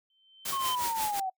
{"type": "tone with exponential growth", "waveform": "sine", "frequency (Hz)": 3097, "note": "G7", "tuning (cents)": -22, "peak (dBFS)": -30, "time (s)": [0.1, 0.75], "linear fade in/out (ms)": 2, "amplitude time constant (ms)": 140}
{"type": "noise with tremolo", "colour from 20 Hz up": "white", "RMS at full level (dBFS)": -32, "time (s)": [0.45, 1.2], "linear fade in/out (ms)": 5, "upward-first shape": "triangle", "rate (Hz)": 5.6, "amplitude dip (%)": 85}
{"type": "linear sweep", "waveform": "sine", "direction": "down", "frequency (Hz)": [1108.7, 740], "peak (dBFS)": -29, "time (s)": [0.52, 1.3], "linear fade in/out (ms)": 10}
{"effects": ["noise-tail reverb RT60 0.1 s tail -25 dB re dry"]}